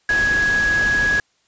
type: tone in noise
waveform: sine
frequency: 1667 Hz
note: G#6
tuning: 6 cents sharp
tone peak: -15 dBFS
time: 0.09-1.2 s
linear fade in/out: 2 ms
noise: pink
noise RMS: -27 dBFS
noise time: 0.09-1.2 s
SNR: +9 dB
effects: white hiss -63 dBFS RMS until 1.47 s + resampled to 16000 Hz